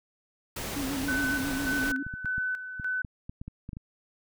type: noise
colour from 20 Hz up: pink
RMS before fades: -35 dBFS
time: 0.56-1.92 s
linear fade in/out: 5 ms
type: tone with vibrato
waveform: sine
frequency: 273.3 Hz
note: C#4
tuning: 24 cents flat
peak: -30 dBFS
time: 0.76-2.03 s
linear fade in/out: 5 ms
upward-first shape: square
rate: 7.3 Hz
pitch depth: 62 cents each way
type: tone with tremolo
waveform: sine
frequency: 1507 Hz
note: F#6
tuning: 31 cents sharp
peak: -27 dBFS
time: 1.08-3.02 s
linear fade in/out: 5 ms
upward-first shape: square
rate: 1.7 Hz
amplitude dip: 65%
type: clicks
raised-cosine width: 5 ms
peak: -26 dBFS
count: 12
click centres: 2.066 / 2.139 / 2.247 / 2.381 / 2.798 / 3.048 / 3.295 / 3.415 / 3.48 / 3.691 / 3.732 / 3.769 s
effects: none